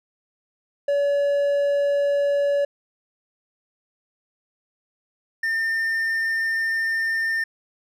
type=tone pair in turn; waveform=triangle; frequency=569 / 1806.5 Hz; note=C#5 / A6; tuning=+45 / +45 cents; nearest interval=octave + minor sixth; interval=2000 cents; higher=second; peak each=-16 / -19 dBFS; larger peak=first; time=0.88-2.65 / 5.43-7.44 s; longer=second; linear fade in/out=5 ms; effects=none